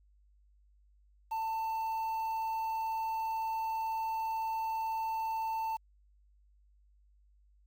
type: tone with quantisation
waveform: triangle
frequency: 891 Hz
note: A5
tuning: 22 cents sharp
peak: -30 dBFS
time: 1.31-5.77 s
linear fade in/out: 10 ms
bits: 9
effects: added 50 Hz sine -62 dBFS peak until 7.66 s